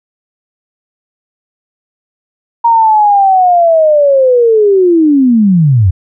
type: linear sweep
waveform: sine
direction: down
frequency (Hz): 940 to 84.2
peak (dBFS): -4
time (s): 2.64-5.91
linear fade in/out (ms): 10
effects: none